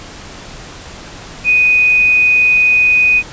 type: tone with quantisation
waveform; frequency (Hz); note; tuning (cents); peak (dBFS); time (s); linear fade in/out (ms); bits
sine; 2489; D#7; 0; -7; 1.44-3.23; 50; 6
effects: pink hiss -32 dBFS RMS until 3.32 s + resampled to 16000 Hz